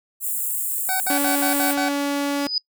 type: high-pass noise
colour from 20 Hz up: white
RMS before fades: -25 dBFS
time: 0.2-1.76 s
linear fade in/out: 50 ms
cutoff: 7300 Hz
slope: 96 dB/octave
type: tone bursts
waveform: 25% pulse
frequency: 756 Hz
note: F#5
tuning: 37 cents sharp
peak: -19 dBFS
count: 6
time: 0.89-1.885 s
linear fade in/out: 0 ms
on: 110 ms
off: 67 ms
type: tone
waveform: sawtooth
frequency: 283.9 Hz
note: C#4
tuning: 41 cents sharp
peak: -17 dBFS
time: 1.1-2.47 s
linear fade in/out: 2 ms
type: tone with exponential growth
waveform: sine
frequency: 4978 Hz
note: D#8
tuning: in tune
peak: -16 dBFS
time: 2.29-2.58 s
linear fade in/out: 2 ms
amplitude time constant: 63 ms
effects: noise-tail reverb RT60 0.1 s tail -25 dB re dry